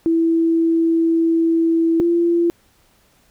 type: tone pair in turn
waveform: sine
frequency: 329.6 / 341.3 Hz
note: E4 / F4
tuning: 0 / -40 cents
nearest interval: minor second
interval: 60 cents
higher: second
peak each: -13 dBFS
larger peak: neither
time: 0.06-2 / 2-2.5 s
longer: first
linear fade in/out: 0 ms
effects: pink hiss -57 dBFS RMS until 3.3 s

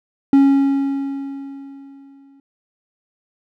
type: tone with exponential decay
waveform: triangle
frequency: 275.6 Hz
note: C#4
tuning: 10 cents flat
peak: -5 dBFS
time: 0.33-2.4 s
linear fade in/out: 2 ms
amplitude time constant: 450 ms
effects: none

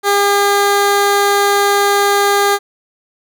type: tone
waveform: 15% pulse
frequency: 403.6 Hz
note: G#4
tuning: 49 cents flat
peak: -4 dBFS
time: 0.03-2.59 s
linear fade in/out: 50 ms
effects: none

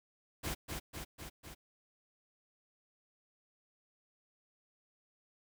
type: noise with echo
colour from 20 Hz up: pink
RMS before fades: -38 dBFS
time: 0.43-0.55 s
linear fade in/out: 20 ms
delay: 250 ms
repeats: 4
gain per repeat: -3 dB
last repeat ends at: 1.55 s
effects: none

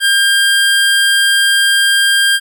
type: tone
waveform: 25% pulse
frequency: 1600 Hz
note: G6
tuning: 35 cents sharp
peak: -5 dBFS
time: 0-2.4 s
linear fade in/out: 50 ms
effects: none

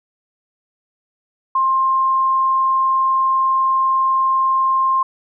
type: tone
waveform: sine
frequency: 1058 Hz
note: C6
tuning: 19 cents sharp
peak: -13 dBFS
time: 1.55-5.03 s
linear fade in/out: 5 ms
effects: none

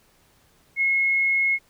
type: tone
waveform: sine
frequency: 2169 Hz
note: C#7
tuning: 38 cents flat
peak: -18 dBFS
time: 0.76-1.59 s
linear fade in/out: 50 ms
effects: pink hiss -60 dBFS RMS until 1.69 s

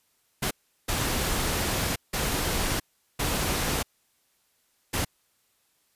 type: noise bursts at uneven times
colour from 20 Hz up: pink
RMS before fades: -27 dBFS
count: 5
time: 0.42-0.51 / 0.88-1.96 / 2.13-2.8 / 3.19-3.83 / 4.93-5.05 s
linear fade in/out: 10 ms
effects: white hiss -69 dBFS RMS until 5.95 s + resampled to 32000 Hz

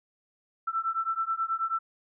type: beating tone pair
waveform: sine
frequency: 1329 / 1338.3 Hz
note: E6 / E6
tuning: +14 / +26 cents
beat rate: 9.3 Hz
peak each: -30 dBFS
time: 0.67-1.79 s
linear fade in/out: 10 ms
effects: none

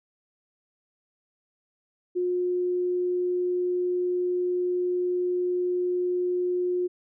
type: tone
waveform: sine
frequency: 358.9 Hz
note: F4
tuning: 47 cents sharp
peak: -23 dBFS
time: 2.15-6.88 s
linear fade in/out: 20 ms
effects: none

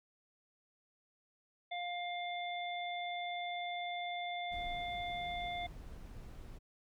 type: harmonic tone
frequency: 704 Hz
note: F5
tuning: 14 cents sharp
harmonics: 1 / 3 / 5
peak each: -39 / -44 / -46 dBFS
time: 1.71-5.67 s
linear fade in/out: 10 ms
type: noise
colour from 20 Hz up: brown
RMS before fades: -49 dBFS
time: 4.51-6.59 s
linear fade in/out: 20 ms
effects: none

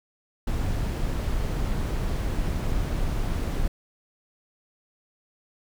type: noise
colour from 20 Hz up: brown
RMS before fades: -26 dBFS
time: 0.47-3.68 s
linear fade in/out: 5 ms
effects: none

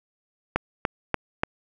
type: click train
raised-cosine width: 0.5 ms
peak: -6 dBFS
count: 4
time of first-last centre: 0.56-1.435 s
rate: 3.43 Hz
effects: none

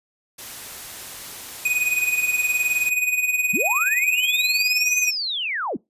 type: noise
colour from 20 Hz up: white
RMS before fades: -36 dBFS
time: 0.38-2.9 s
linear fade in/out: 10 ms
type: tone with tremolo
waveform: square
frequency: 2489 Hz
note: D#7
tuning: in tune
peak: -17 dBFS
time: 1.65-5.11 s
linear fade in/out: 5 ms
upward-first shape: sine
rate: 19 Hz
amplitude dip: 65%
type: linear two-way sweep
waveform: sine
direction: up then down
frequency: 150 to 6272 to 150 Hz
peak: -23 dBFS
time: 3.53-5.77 s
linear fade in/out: 10 ms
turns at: 5 s
effects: noise-tail reverb RT60 0.2 s tail -23 dB re dry + resampled to 32000 Hz

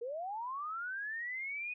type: linear sweep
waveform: sine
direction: up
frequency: 450.8 to 2505 Hz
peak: -37 dBFS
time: 0.01-1.74 s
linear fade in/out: 10 ms
effects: none

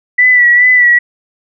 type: tone with vibrato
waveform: sine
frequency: 1965 Hz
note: B6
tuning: 9 cents flat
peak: -4 dBFS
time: 0.18-0.99 s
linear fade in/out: 10 ms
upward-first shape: sine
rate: 2.4 Hz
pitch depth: 39 cents each way
effects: none

